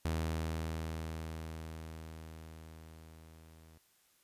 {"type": "tone with level ramp", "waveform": "sawtooth", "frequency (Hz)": 80.2, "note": "E2", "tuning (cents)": -47, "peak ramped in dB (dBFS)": [-28, -53], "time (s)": [0.05, 3.78], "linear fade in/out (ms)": 0, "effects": ["white hiss -70 dBFS RMS until 4.23 s", "resampled to 32000 Hz"]}